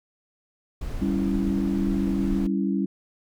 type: noise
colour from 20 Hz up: brown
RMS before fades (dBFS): -32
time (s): 0.81-2.47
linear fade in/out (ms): 5
type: chord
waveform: sine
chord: C# diminished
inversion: second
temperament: equal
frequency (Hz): 196 / 277.2 / 329.6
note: G3 / C#4 / E4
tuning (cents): 0 / 0 / 0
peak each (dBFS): -24 / -27 / -29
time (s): 1.01-2.86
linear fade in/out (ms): 10
effects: none